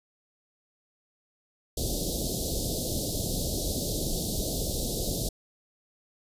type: band-stop noise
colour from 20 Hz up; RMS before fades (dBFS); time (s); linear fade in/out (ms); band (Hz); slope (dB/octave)
pink; -30; 1.77-5.29; 5; 660 to 3700; 48
effects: resampled to 32000 Hz